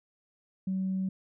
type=tone; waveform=sine; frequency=189.3 Hz; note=F#3; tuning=40 cents sharp; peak=-27 dBFS; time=0.67-1.09 s; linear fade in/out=5 ms; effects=tanh soft clip ceiling -23 dBFS